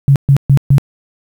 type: tone bursts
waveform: sine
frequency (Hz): 138.5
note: C#3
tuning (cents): -1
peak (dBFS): -4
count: 4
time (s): 0.08-0.782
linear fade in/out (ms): 0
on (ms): 78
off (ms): 130
effects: 7-bit